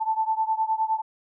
sine beating tone pair, 878 / 887.7 Hz, A5 / A5, -4 / +15 cents, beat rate 9.7 Hz, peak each -24 / -26 dBFS, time 0-1.02 s, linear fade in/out 20 ms, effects none

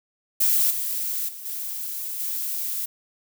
violet noise with level steps, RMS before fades -20 / -27 / -38 / -31 / -28 dBFS, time 0.4-2.86 s, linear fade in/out 10 ms, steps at 0.7 / 1.28 / 1.45 / 2.19 s, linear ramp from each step 10 ms, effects none

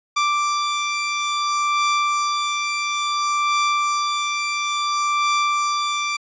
sawtooth beating tone pair, 1174.7 / 1175.28 Hz, D6 / D6, 0 / +1 cents, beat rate 0.58 Hz, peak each -23 / -16 dBFS, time 0.16-6.17 s, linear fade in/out 10 ms, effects resampled to 16000 Hz

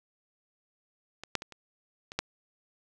clicks, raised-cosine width 0.2 ms, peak -23 / -10 / -22 / -29 / -24 / -11 dBFS, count 6, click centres 1.236 / 1.353 / 1.421 / 1.523 / 2.119 / 2.19 s, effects none

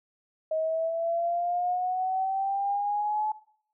sine exponential sweep, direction up, 630 to 861 Hz, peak -25 dBFS, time 0.51-3.32 s, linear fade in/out 5 ms, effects noise-tail reverb RT60 0.6 s tail -19 dB re dry

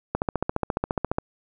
click train, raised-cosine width 1 ms, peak -9 dBFS, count 16, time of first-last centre 0.15-1.184 s, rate 14.5 Hz, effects none

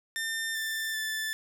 sawtooth tone with pitch steps, 1800 / 1778.3 / 1756.9 Hz, A6 / A6 / A6, +39 / +18 / -3 cents, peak -27 dBFS, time 0.16-1.33 s, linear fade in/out 0 ms, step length 390 ms, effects none

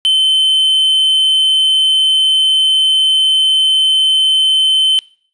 triangle tone, 3072 Hz, G7, 36 cents flat, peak -7 dBFS, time 0.05-4.99 s, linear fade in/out 0 ms, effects noise-tail reverb RT60 0.5 s tail -22 dB re dry + resampled to 22050 Hz

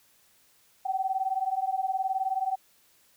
sine beating tone pair, 755 / 774 Hz, F#5 / G5, +35 / -22 cents, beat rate 19 Hz, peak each -29 dBFS, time 0.85-2.56 s, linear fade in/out 10 ms, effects white hiss -63 dBFS RMS until 3.16 s

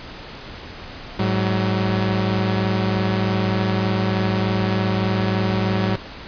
sawtooth tone pair together, 105.9 / 188.47 Hz, G#2 / F#3, +34 / +32 cents, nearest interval minor seventh, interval 998 cents, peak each -17 dBFS, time 1.19-5.96 s, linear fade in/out 5 ms, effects pink hiss -36 dBFS RMS until 6.27 s + resampled to 11025 Hz

